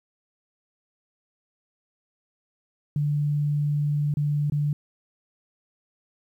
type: tone with dropouts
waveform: sine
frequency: 146.83 Hz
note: D3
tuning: in tune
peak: -21 dBFS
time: 2.96-4.73 s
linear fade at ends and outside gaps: 2 ms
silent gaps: 4.14-4.17 / 4.499-4.521 s
effects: 10-bit